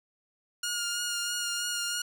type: tone with vibrato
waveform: 10% pulse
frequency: 1422 Hz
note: F6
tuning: 31 cents sharp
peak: -21 dBFS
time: 0.63-2.02 s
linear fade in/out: 5 ms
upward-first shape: sine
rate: 3.1 Hz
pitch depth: 20 cents each way
effects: none